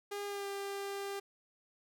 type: tone with pitch glide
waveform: sawtooth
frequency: 406.1 to 397.7 Hz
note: G#4 to G4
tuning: -39 to +25 cents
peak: -34 dBFS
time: 0.11-1.2 s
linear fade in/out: 10 ms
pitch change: -36 cents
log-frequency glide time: 0.26-0.47 s
effects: none